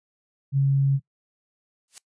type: tone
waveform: sine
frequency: 137.6 Hz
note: C#3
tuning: 12 cents flat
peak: -17 dBFS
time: 0.52-1 s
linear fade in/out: 50 ms
type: noise with exponential growth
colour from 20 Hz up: blue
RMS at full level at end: -34 dBFS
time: 1.88-1.98 s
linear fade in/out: 1 ms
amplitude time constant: 20 ms
effects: noise-tail reverb RT60 0.1 s tail -21 dB re dry + resampled to 22050 Hz